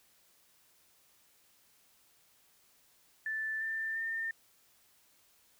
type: tone with pitch steps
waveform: sine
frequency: 1760 / 1784.6 / 1809.5 Hz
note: A6 / A6 / A6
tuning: 0 / +24 / +48 cents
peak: -33 dBFS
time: 3.26-4.31 s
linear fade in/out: 2 ms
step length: 350 ms
effects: white hiss -67 dBFS RMS until 5.59 s